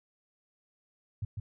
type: tone with echo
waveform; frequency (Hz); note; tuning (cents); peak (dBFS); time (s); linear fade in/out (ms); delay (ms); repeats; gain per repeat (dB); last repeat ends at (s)
sine; 104.4; G#2; +10; -30; 1.22-1.25; 5; 150; 1; -3; 1.4
effects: none